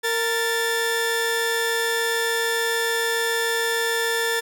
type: tone pair together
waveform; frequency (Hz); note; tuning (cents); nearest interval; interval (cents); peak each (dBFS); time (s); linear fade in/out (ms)
sawtooth; 461.7 / 1760; A#4 / A6; -17 / 0; octave + major seventh; 2317; -20; 0.03-4.41; 20
effects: none